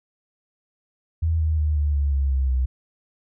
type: tone with pitch steps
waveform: sine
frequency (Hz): 81.4 / 78.67 / 76.04 / 73.49 / 71.03 / 68.65 / 66.35 / 64.12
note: E2 / D#2 / D#2 / D2 / C#2 / C#2 / C2 / C2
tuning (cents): -21 / +20 / -39 / +2 / +43 / -16 / +25 / -34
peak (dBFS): -18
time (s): 1.22-2.66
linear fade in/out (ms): 10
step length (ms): 180
effects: none